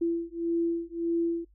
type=beating tone pair; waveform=sine; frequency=336 / 337.7 Hz; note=E4 / E4; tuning=+33 / +42 cents; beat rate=1.7 Hz; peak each=-29 dBFS; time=0.01-1.45 s; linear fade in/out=10 ms; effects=noise-tail reverb RT60 0.1 s tail -21 dB re dry + added 50 Hz sine -57 dBFS peak until 1.54 s